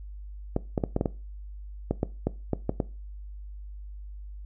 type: clicks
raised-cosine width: 2 ms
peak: -11 dBFS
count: 12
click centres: 0.564 / 0.778 / 0.838 / 0.964 / 1.011 / 1.058 / 1.91 / 2.031 / 2.27 / 2.533 / 2.694 / 2.802 s
effects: noise-tail reverb RT60 0.3 s tail -19 dB re dry + added 50 Hz sine -38 dBFS peak until 4.45 s